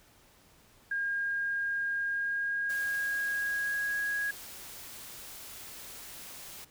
sine tone with pitch glide, 1618 to 1654.9 Hz, G#6 to G#6, -46 to -7 cents, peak -29 dBFS, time 0.91-4.31 s, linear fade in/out 5 ms, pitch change +39 cents, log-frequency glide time 1.99-4 s
white noise, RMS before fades -46 dBFS, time 2.69-6.65 s, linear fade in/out 10 ms
effects pink hiss -61 dBFS RMS until 6.7 s

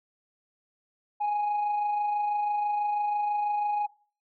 sine tone with amplitude modulation, 830.6 Hz, G#5, in tune, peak -21 dBFS, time 1.2-3.87 s, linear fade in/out 20 ms, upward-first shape sine, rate 26.1 Hz, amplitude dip 35%, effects noise-tail reverb RT60 0.4 s tail -22 dB re dry + tanh soft clip ceiling -23 dBFS

